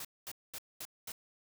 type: noise bursts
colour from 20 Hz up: white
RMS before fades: -43 dBFS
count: 5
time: 0-1.12 s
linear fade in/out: 2 ms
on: 48 ms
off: 220 ms
effects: none